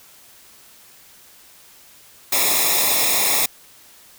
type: noise with comb filter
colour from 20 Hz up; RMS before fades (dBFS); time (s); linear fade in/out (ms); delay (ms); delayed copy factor
white; -18; 2.32-3.46; 5; 0.66; -0.85
effects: white hiss -48 dBFS RMS until 4.18 s